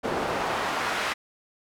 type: noise with band-pass filter sweep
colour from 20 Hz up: pink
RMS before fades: -28 dBFS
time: 0.03-1.14 s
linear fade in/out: 20 ms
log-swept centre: 590 to 1700 Hz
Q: 0.91
effects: none